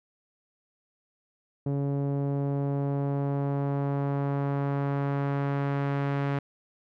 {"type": "tone with low-pass filter sweep", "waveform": "sawtooth", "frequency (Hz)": 140.4, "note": "C#3", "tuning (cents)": 22, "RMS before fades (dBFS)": -28, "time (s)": [1.66, 6.39], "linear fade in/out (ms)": 5, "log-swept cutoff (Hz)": [470, 2000], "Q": 0.95, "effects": []}